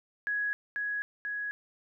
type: tone with echo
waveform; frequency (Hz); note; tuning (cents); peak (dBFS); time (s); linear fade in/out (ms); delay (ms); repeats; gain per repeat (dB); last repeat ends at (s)
sine; 1670; G#6; +9; -28; 0.27-0.53; 0; 490; 2; -2; 1.51
effects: none